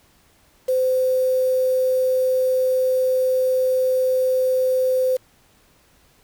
sine tone with quantisation, 514 Hz, C5, 31 cents flat, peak -16 dBFS, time 0.68-5.17 s, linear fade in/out 10 ms, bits 6, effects pink hiss -57 dBFS RMS until 6.23 s

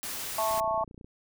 white noise, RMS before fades -36 dBFS, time 0.03-0.6 s, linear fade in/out 0 ms
harmonic tone, 220 Hz, A3, in tune, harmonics 3 / 4 / 5, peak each -29 / -30 / -31 dBFS, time 0.38-0.84 s, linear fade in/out 5 ms
click train, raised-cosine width 3 ms, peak -34 dBFS, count 17, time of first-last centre 0.51-1.045 s, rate 29.9 Hz
effects none

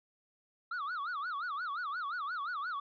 triangle tone with vibrato, 1284 Hz, E6, 46 cents flat, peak -33 dBFS, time 0.71-2.8 s, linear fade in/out 5 ms, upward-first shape sine, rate 5.7 Hz, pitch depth 250 cents each way, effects resampled to 11025 Hz + 12-bit

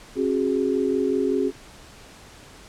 sine chord, C# suspended fourth, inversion none, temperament equal with one note detuned, 270.2 / 370 / 415.3 Hz, C#4 / F#4 / G#4, -44 / 0 / 0 cents, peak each -24 dBFS, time 0.15-1.52 s, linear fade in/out 50 ms, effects pink hiss -46 dBFS RMS until 2.68 s + low-pass 9000 Hz 12 dB/octave

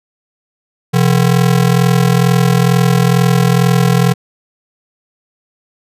square ring-modulated tone, 150 Hz, D3, 37 cents sharp, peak -6 dBFS, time 0.93-4.14 s, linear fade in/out 20 ms, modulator 21.1 Hz, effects resampled to 32000 Hz

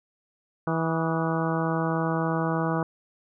harmonic tone with a mistuned harmonic, 163.2 Hz, E3, 17 cents flat, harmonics 1 / 2 / 3 / 4 / 5 / 6 / 7 / 8 / 9, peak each -27 / -30 / -32 / -33 / -34 / -35 / -35 / -36 / -37 dBFS, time 0.67-2.83 s, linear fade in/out 2 ms, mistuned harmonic 8, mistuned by -75 cents, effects none

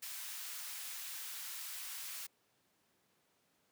white high-pass noise, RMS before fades -45 dBFS, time 0.02-2.27 s, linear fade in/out 10 ms, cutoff 1200 Hz, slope 12 dB/octave, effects pink hiss -75 dBFS RMS until 3.71 s + high-pass 150 Hz 12 dB/octave

